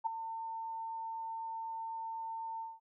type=tone with ADSR envelope; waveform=sine; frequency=902 Hz; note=A5; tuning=43 cents sharp; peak=-27 dBFS; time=0.04-2.8 s; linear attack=24 ms; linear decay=8 ms; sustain=-11 dB; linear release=190 ms; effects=none